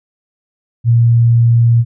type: tone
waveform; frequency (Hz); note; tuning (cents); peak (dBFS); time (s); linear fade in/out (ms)
sine; 117.3; A#2; +11; -6; 0.84-1.85; 50
effects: none